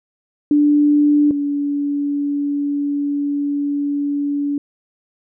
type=tone pair in turn; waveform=sine; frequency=293.7 / 286.7 Hz; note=D4 / D4; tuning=0 / -42 cents; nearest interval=unison; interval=42 cents; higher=first; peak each=-10 / -17 dBFS; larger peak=first; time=0.51-1.31 / 1.31-4.58 s; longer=second; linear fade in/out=2 ms; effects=none